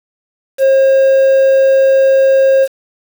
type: tone with quantisation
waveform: triangle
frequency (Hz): 537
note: C5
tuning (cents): +45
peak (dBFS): -4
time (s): 0.58-2.68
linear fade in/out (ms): 50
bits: 5
effects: none